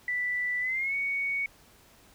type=tone with pitch glide; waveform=sine; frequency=1975.5 to 2230 Hz; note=B6 to C#7; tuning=0 to +10 cents; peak=-27 dBFS; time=0.08-1.46 s; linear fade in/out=2 ms; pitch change=+210 cents; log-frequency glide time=0.6-0.95 s; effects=pink hiss -58 dBFS RMS until 2.14 s